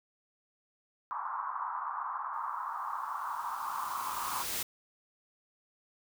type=band-pass noise; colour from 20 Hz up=white; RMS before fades=-37 dBFS; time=1.11-4.43 s; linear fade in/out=0 ms; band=920 to 1200 Hz; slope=48 dB/octave
type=noise with exponential growth; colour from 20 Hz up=white; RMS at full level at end=-34 dBFS; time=2.33-4.63 s; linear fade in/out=5 ms; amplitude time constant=500 ms
effects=none